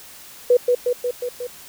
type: tone with echo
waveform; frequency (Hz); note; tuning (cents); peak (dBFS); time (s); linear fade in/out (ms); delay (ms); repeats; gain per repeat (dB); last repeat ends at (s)
sine; 491.1; B4; -10; -10; 0.5-0.57; 5; 180; 5; -3; 1.47
effects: white hiss -42 dBFS RMS until 1.68 s